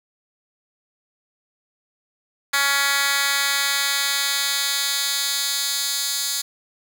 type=tone with high-pass filter sweep; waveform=10% pulse; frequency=280 Hz; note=C#4; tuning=18 cents sharp; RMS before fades=-22 dBFS; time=2.53-6.42 s; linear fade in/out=10 ms; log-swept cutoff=1800 to 4900 Hz; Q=1.1; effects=none